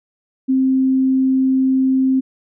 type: tone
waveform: sine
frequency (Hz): 263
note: C4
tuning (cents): +9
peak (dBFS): -12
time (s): 0.48-2.21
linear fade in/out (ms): 20
effects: none